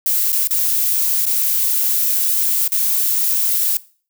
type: noise with dropouts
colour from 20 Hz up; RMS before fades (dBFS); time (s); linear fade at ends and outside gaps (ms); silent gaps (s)
violet; -17; 0.06-3.77; 1; 0.319-0.328 / 0.473-0.508 / 1.254-1.266 / 2.678-2.72
effects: noise-tail reverb RT60 0.4 s tail -19 dB re dry